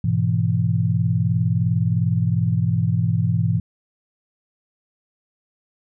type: chord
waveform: sine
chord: E major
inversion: first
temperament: equal with one note detuned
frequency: 103.83 / 123.47 / 166.44 Hz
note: G#2 / B2 / E3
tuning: 0 / 0 / +17 cents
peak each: -21 dBFS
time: 0.04-3.6 s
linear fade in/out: 5 ms
effects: none